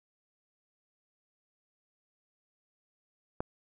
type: click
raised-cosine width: 1 ms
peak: -18 dBFS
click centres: 3.405 s
effects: none